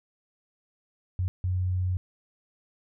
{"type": "tone bursts at uneven times", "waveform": "sine", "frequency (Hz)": 91.5, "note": "F#2", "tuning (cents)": -19, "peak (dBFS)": -24, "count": 2, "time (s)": [[1.19, 1.28], [1.44, 1.97]], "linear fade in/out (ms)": 0, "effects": []}